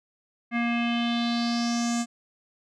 square tone with low-pass filter sweep, 235.8 Hz, A#3, 20 cents sharp, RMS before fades -26 dBFS, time 0.51-2.06 s, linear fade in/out 50 ms, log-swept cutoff 2100 to 7600 Hz, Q 4.3, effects none

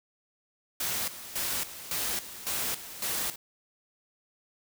white noise with tremolo, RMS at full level -31 dBFS, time 0.8-3.36 s, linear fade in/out 5 ms, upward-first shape square, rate 1.8 Hz, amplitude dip 75%, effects none

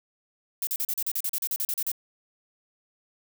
violet noise bursts, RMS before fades -28 dBFS, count 15, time 0.62-1.917 s, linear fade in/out 2 ms, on 51 ms, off 38 ms, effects none

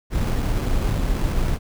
brown noise with sample-and-hold, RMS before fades -21 dBFS, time 0.1-1.59 s, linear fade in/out 50 ms, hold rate 3675 Hz, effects none

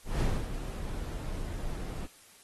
brown noise with ADSR envelope, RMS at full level -26 dBFS, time 0.04-2.07 s, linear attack 170 ms, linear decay 240 ms, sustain -10 dB, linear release 21 ms, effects white hiss -57 dBFS RMS until 2.43 s + AAC 32 kbps

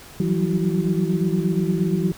sine tone cluster, 164.1 / 180.8 / 189.4 / 331 / 378.8 Hz, E3 / F#3 / F#3 / E4 / F#4, -8 / -40 / +41 / +7 / +41 cents, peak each -23 / -23 / -25 / -28 / -27 dBFS, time 0.2-2.12 s, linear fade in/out 2 ms, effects pink hiss -43 dBFS RMS until 2.17 s

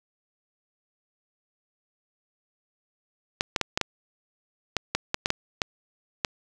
clicks, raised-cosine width 0.2 ms, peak -6 dBFS, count 12, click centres 3.409 / 3.562 / 3.613 / 3.775 / 3.813 / 4.767 / 4.95 / 5.144 / 5.259 / 5.304 / 5.618 / 6.248 s, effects none

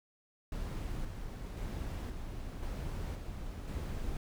brown noise with tremolo, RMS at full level -38 dBFS, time 0.52-4.17 s, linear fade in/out 2 ms, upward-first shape square, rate 0.95 Hz, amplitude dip 35%, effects none

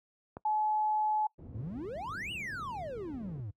click, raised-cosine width 1 ms, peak -27 dBFS, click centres 0.369 s
sine tone, 855 Hz, A5, 50 cents flat, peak -27 dBFS, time 0.45-1.27 s, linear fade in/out 5 ms
pink low-pass noise, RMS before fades -46 dBFS, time 1.38-3.41 s, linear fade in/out 10 ms, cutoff 280 Hz, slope 12 dB/octave
triangle exponential two-way sweep, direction up then down, 93.9 to 2993 to 93.9 Hz, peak -35 dBFS, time 1.54-3.51 s, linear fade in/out 10 ms, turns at 2.32 s
effects noise-tail reverb RT60 0.1 s tail -22 dB re dry + high-pass 60 Hz 12 dB/octave

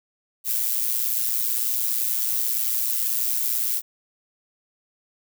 violet noise with amplitude modulation, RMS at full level -21 dBFS, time 0.44-3.82 s, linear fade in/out 50 ms, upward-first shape sine, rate 118 Hz, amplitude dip 65%, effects none

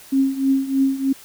sine tone with tremolo, 270 Hz, C#4, 45 cents flat, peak -12 dBFS, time 0.12-1.13 s, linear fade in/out 10 ms, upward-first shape triangle, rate 3.2 Hz, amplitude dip 85%, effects white hiss -44 dBFS RMS until 1.24 s

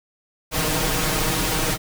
pink noise with comb filter, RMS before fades -22 dBFS, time 0.51-1.78 s, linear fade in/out 50 ms, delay 6.4 ms, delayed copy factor +0.85, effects none

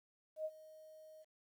sine tone with ADSR envelope, 625 Hz, D#5, 8 cents sharp, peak -36 dBFS, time 0.36-1.25 s, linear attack 90 ms, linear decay 49 ms, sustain -19 dB, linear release 32 ms, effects 12-bit

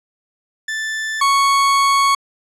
40% pulse tone pair in turn, 1760 / 1108.7 Hz, A6 / C#6, 0 / 0 cents, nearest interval minor sixth, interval 800 cents, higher first, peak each -20 / -11 dBFS, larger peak second, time 0.68-1.21 / 1.21-2.15 s, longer second, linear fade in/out 5 ms, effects low-pass 9000 Hz 12 dB/octave

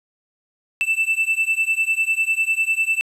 triangle beating tone pair, 2650 / 2660 Hz, E7 / E7, +9 / +15 cents, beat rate 10 Hz, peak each -19 dBFS, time 0.81-3.01 s, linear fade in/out 0 ms, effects resampled to 32000 Hz + 9-bit

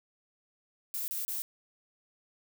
violet noise bursts, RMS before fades -35 dBFS, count 3, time 0.94-1.42 s, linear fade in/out 0 ms, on 140 ms, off 30 ms, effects none

